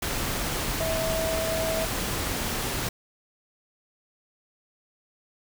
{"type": "tone in noise", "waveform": "sine", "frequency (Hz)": 648, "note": "E5", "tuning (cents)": -30, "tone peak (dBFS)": -27, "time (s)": [0.8, 1.85], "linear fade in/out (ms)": 5, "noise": "pink", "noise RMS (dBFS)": -29, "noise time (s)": [0.02, 2.89], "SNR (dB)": -1, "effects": []}